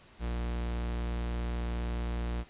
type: tone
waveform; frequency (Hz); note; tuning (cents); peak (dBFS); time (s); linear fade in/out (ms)
45% pulse; 59; A#1; +22; -31; 0.19-2.45; 50
effects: pink hiss -57 dBFS RMS until 2.49 s + resampled to 8000 Hz